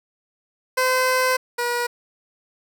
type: tone pair in turn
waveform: 15% pulse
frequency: 513 / 481.4 Hz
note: C5 / B4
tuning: -34 / -44 cents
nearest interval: minor second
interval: 110 cents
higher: first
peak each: -11 / -15 dBFS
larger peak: first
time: 0.77-1.37 / 1.58-1.87 s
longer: first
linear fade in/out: 10 ms
effects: none